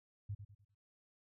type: tone with echo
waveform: sine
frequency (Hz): 101.7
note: G#2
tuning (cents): -36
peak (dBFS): -38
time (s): 0.29-0.35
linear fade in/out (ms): 10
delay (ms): 100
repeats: 4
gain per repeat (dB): -9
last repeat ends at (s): 0.75
effects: none